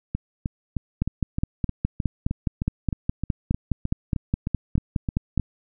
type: two click trains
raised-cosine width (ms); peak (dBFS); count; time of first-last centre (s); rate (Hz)
5; -13 / -9; 18 / 22; 0.15-5.397 / 1.02-5.377; 3.24 / 4.82
effects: none